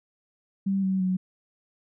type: tone with pitch steps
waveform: sine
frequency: 194.8 / 190.02 / 185.36 Hz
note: G3 / F#3 / F#3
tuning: -11 / +46 / +3 cents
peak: -22 dBFS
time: 0.66-1.17 s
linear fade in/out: 10 ms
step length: 170 ms
effects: none